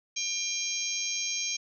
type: harmonic tone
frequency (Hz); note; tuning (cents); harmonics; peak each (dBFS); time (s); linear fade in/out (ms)
799; G5; +33; 3 / 4 / 5 / 6 / 7 / 8; -36 / -39 / -39 / -42 / -35 / -33; 0.16-1.57; 10
effects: none